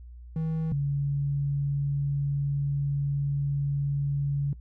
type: tone pair in turn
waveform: triangle / sine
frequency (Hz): 160 / 141.4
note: D#3 / C#3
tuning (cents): +49 / +35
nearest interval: major second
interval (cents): 214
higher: first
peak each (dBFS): -24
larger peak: neither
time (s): 0.36-0.72 / 0.72-4.53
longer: second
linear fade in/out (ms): 2
effects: noise-tail reverb RT60 0.1 s tail -20 dB re dry + added 60 Hz sine -42 dBFS peak until 4.6 s

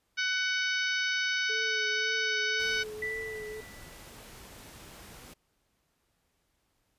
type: harmonic tone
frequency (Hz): 748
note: F#5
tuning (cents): +19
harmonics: 2 / 3 / 4 / 5 / 6 / 7 / 8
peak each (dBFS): -30 / -34 / -36 / -38 / -40 / -41 / -42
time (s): 0.17-2.84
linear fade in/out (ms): 20
type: tone with vibrato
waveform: sine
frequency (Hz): 434.7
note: A4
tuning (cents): -21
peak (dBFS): -38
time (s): 1.49-3.61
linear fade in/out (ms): 10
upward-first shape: triangle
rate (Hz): 1.9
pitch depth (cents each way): 41
type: noise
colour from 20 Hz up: pink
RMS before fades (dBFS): -49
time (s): 2.59-5.34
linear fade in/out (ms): 10
type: tone with exponential decay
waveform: sine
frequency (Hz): 1975.5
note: B6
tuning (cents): 0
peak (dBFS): -30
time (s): 3.02-4.31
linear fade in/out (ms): 5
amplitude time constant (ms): 280
effects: pink hiss -75 dBFS RMS until 6.98 s + resampled to 32000 Hz

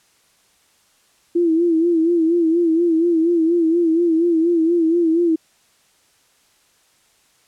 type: tone with vibrato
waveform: sine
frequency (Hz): 333.8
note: E4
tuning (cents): +22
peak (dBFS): -13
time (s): 1.35-5.36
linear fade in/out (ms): 10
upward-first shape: sine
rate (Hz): 4.2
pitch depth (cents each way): 77
effects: white hiss -58 dBFS RMS until 7.47 s + low-pass 10000 Hz 12 dB/octave

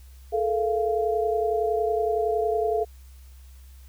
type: tone cluster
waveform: sine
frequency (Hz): 430.7 / 461.5 / 691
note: A4 / A#4 / F5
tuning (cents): -37 / -17 / -19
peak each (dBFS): -24 / -29 / -26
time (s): 0.32-2.85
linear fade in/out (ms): 20
effects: added 65 Hz sine -44 dBFS peak until 3.88 s + white hiss -59 dBFS RMS until 3.88 s

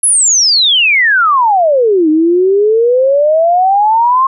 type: exponential two-way sweep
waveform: sine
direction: down then up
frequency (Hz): 11000 to 304.2 to 1080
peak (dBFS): -6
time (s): 0.03-4.27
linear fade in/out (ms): 5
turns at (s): 2.09
effects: none

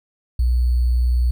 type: tone with sample-and-hold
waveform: sine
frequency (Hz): 61.1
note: B1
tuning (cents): -18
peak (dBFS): -14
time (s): 0.39-1.31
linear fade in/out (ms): 5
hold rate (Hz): 4410
effects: none

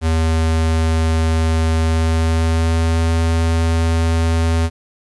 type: tone with pitch glide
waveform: square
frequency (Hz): 80.8 to 82.26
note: E2 to E2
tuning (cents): -34 to -3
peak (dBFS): -14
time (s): 0.01-4.7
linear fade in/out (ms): 50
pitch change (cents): +31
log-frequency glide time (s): 1.81-3.1
effects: resampled to 24000 Hz + 9-bit

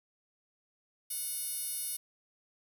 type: tone with high-pass filter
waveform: 10% pulse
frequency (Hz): 730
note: F#5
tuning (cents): -24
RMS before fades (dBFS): -37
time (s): 1.1-1.97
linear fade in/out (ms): 10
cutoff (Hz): 9000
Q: 1.3
effects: none

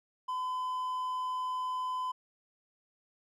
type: tone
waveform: triangle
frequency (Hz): 1014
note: B5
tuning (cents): +45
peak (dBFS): -30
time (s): 0.28-2.12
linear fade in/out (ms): 10
effects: none

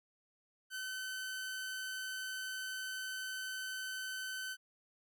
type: tone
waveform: sawtooth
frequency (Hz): 1524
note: G6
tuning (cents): -49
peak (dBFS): -36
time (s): 0.7-4.57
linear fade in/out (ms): 50
effects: none

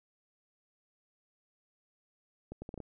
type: accelerating click train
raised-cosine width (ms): 2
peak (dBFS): -29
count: 6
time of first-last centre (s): 2.52-2.803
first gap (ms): 100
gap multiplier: 0.71
effects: none

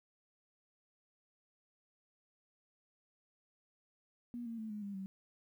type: tone with pitch steps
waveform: sine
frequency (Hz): 240 / 229.6 / 219.6 / 210 / 200.9 / 192.15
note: B3 / A#3 / A3 / G#3 / G3 / G3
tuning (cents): -49 / -26 / -3 / +19 / +43 / -34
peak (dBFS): -40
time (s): 4.34-5.06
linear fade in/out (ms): 0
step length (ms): 120
effects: 12-bit

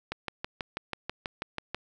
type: click train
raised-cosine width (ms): 0.3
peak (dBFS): -16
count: 11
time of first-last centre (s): 0.12-1.746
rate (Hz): 6.15
effects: none

